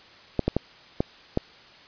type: clicks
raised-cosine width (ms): 2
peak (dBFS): -8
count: 5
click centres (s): 0.393 / 0.48 / 0.566 / 1.005 / 1.374
effects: white hiss -50 dBFS RMS until 1.87 s + resampled to 11025 Hz